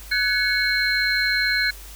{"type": "tone cluster", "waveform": "sine", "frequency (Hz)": [1499, 1694, 2204, 4154], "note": ["F#6", "G#6", "C#7", "C8"], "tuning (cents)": [22, 34, -11, -13], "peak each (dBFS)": -24, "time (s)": [0.11, 1.71], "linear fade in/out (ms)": 10, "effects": ["added 50 Hz sine -39 dBFS peak until 1.95 s", "white hiss -43 dBFS RMS until 1.95 s"]}